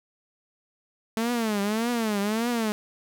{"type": "tone with vibrato", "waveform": "sawtooth", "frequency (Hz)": 220, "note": "A3", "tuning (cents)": 0, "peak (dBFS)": -20, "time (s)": [1.17, 2.72], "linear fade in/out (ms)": 0, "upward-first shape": "triangle", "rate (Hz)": 1.7, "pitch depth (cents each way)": 190, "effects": []}